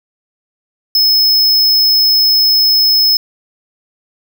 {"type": "tone", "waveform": "square", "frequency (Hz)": 5190, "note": "E8", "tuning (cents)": -28, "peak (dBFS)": -8, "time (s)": [0.95, 3.17], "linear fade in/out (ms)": 2, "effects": []}